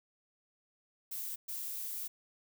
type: noise bursts at uneven times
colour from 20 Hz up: violet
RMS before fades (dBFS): -40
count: 2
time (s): 1.11-1.36 / 1.48-2.08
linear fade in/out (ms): 10
effects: none